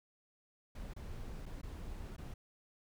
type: noise with dropouts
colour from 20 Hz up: brown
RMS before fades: -45 dBFS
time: 0.75-2.34 s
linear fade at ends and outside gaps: 5 ms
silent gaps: 0.936-0.963 / 1.457-1.461 / 1.615-1.631 / 2.165-2.18 s
effects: none